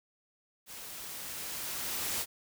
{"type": "noise with level ramp", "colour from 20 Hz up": "white", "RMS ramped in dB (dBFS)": [-46, -33], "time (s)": [0.66, 2.26], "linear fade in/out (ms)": 50, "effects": []}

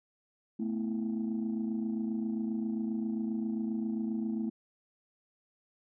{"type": "chord", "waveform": "sine", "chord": "A suspended second", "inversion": "none", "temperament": "just", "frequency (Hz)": [220, 247.5, 330], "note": ["A3", "B3", "E4"], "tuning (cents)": [0, 4, 2], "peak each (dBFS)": [-31, -37, -37], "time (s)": [0.59, 4.5], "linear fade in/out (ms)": 10, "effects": ["tanh soft clip ceiling -25 dBFS"]}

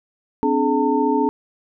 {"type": "tone cluster", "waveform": "sine", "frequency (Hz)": [258.3, 292.7, 425.6, 900], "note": ["C4", "D4", "G#4", "A5"], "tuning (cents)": [-22, -6, 42, 39], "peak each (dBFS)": -21, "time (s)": [0.43, 1.29], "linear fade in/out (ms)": 0, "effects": []}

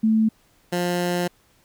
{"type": "tone pair in turn", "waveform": ["sine", "15% pulse"], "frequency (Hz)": [220, 176.52], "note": ["A3", "F3"], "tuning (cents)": [0, 19], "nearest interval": "major third", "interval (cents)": 381, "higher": "first", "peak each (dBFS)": -15, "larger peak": "neither", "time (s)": [[0.03, 0.29], [0.72, 1.28]], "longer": "second", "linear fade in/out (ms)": 10, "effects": ["pink hiss -60 dBFS RMS until 1.64 s"]}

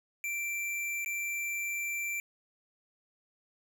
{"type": "tone with dropouts", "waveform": "square", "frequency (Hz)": 2349, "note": "D7", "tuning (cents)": 0, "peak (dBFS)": -33, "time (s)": [0.24, 2.2], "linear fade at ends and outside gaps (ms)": 1, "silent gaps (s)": [1.047, 1.06], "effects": []}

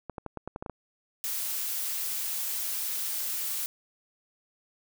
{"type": "clicks", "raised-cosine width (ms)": 1, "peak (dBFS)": -22, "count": 9, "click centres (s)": [0.097, 0.182, 0.263, 0.373, 0.476, 0.561, 0.625, 0.662, 0.697]}
{"type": "noise", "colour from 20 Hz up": "blue", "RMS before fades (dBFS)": -32, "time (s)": [1.24, 3.66], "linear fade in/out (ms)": 0}
{"effects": []}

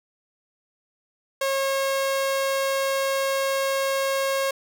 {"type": "tone", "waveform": "sawtooth", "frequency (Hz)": 543, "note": "C#5", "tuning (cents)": -36, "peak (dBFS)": -18, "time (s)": [1.41, 4.51], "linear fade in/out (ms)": 5, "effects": []}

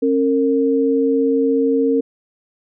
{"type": "tone pair together", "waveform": "sine", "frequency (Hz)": [271.6, 458.5], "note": ["C#4", "A#4"], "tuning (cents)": [-35, -29], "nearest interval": "major sixth", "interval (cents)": 906, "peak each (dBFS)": -16, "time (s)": [0.02, 2.01], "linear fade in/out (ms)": 10, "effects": []}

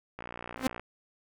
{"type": "click train", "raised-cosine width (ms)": 0.5, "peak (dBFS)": -24, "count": 37, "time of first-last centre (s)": [0.19, 0.796], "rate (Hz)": 59.4}
{"type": "tone with exponential growth", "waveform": "sawtooth", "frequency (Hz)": 260, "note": "C4", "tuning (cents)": -11, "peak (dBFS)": -18, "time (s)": [0.56, 0.67], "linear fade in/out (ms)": 1, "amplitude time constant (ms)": 22}
{"effects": []}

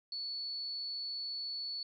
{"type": "tone", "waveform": "sine", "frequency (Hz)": 4433, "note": "C#8", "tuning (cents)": -1, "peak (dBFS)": -37, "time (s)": [0.12, 1.83], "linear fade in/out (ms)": 2, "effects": []}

